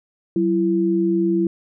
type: tone pair together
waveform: sine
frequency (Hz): 188.4 / 335.7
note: F#3 / E4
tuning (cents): +32 / +32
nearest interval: minor seventh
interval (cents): 1000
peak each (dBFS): -21 / -17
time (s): 0.36-1.47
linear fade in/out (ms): 2
effects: none